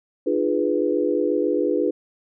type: chord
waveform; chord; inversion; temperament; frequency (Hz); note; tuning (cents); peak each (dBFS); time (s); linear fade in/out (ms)
sine; D diminished seventh; none; equal with one note detuned; 301.1 / 349.2 / 415.3 / 493.9; D4 / F4 / Ab4 / Cb5; +43 / 0 / 0 / 0; -24; 0.26-1.91; 10
effects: none